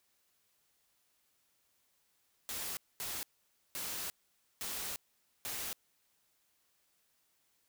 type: noise bursts at uneven times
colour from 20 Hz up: white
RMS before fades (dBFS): -40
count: 5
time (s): 2.49-2.77 / 3-3.23 / 3.75-4.1 / 4.61-4.96 / 5.45-5.73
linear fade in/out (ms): 0
effects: white hiss -75 dBFS RMS until 7.68 s